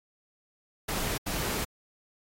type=noise bursts at uneven times; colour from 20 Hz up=pink; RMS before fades=-32 dBFS; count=2; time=0.88-1.18 / 1.26-1.65 s; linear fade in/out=10 ms; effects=AAC 48 kbps